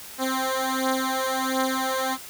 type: beating tone pair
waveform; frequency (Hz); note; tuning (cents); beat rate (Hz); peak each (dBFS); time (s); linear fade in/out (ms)
10% pulse; 261.6 / 263; C4 / C4; 0 / +9; 1.4; -18; 0.18-2.18; 50
effects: white hiss -41 dBFS RMS until 2.29 s